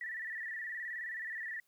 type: tone with vibrato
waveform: sine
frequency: 1852 Hz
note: A#6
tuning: 12 cents flat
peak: -38 dBFS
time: 0.01-1.6 s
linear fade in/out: 2 ms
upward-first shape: square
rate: 19 Hz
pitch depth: 70 cents each way
effects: white hiss -75 dBFS RMS until 1.67 s